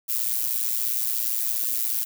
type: noise with amplitude modulation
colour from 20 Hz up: violet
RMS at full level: -22 dBFS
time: 0.08-2.05 s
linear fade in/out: 20 ms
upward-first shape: sine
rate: 117 Hz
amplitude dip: 80%
effects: none